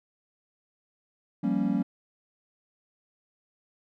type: chord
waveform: triangle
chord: G half-diminished seventh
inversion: third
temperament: equal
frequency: 174.61 / 196 / 233.1 / 277.2 Hz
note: F3 / G3 / Bb3 / Db4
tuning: 0 / 0 / 0 / 0 cents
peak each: -31 / -26 / -27 / -27 dBFS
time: 1.43-1.83 s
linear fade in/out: 10 ms
effects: none